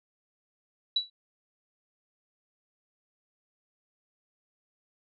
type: tone with exponential decay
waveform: sine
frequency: 3929 Hz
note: B7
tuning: 10 cents flat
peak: -20 dBFS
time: 0.96-1.1 s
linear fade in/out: 5 ms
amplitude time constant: 30 ms
effects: none